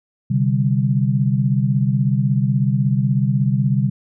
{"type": "chord", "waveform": "sine", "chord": "C suspended second", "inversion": "none", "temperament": "just", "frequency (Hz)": [130.81, 147.16, 196.22], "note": ["C3", "D3", "G3"], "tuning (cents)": [0, 4, 2], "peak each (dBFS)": [-17, -20, -20], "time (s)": [0.3, 3.9], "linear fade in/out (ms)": 10, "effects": []}